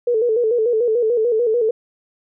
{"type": "tone with vibrato", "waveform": "sine", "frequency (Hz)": 459.9, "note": "A#4", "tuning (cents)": -23, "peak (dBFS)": -14, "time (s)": [0.07, 1.71], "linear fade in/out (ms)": 5, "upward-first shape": "square", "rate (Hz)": 6.8, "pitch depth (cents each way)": 83, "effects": []}